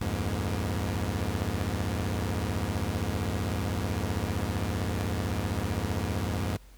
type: tone cluster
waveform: sawtooth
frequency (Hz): 73.4 / 88.3 / 103.9 / 238.7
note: D2 / F2 / G#2 / A#3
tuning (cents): 0 / +20 / +1 / +41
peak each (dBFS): -32 / -28 / -28 / -34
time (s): 0.01-6.57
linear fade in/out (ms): 5
effects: added 47 Hz sine -49 dBFS peak until 6.77 s + pink hiss -59 dBFS RMS until 6.77 s